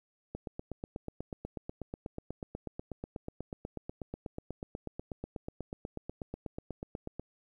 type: click train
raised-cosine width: 2 ms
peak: -25 dBFS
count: 57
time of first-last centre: 0.35-7.196 s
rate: 8.18 Hz
effects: 11-bit